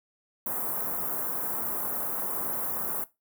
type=band-stop noise; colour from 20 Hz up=white; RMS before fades=-31 dBFS; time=0.46-3.04 s; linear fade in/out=2 ms; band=1300 to 12000 Hz; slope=24 dB/octave; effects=noise-tail reverb RT60 0.2 s tail -17 dB re dry + high-pass 150 Hz 12 dB/octave